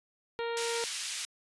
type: harmonic tone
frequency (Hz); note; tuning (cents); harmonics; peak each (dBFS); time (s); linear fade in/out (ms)
465.8; A#4; -1; 1 / 2 / 3 / 4 / 5 / 6 / 7 / 8 / 9; -33 / -39 / -43 / -45 / -47 / -49 / -50 / -51 / -52; 0.39-0.84; 0
type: band-pass noise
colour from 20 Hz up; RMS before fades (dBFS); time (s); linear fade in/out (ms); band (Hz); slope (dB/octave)
white; -37; 0.57-1.25; 0; 2200 to 7100; 12
effects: resampled to 24000 Hz